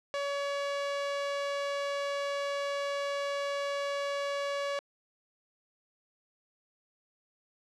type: tone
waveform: sawtooth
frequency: 565 Hz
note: C#5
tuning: 33 cents sharp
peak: -27 dBFS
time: 0.14-4.79 s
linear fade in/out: 0 ms
effects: low-pass 5000 Hz 12 dB/octave